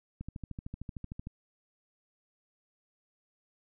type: click train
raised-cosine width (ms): 5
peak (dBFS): -27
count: 15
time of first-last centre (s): 0.21-1.271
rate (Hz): 13.2
effects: none